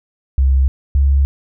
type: tone pair in turn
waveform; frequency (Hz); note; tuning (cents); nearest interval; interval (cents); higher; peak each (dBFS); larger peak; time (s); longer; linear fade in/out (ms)
sine; 66.7 / 69.1; C2 / C#2; +34 / -5; minor second; 61; second; -9; neither; 0.38-0.68 / 0.95-1.25; neither; 0
effects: none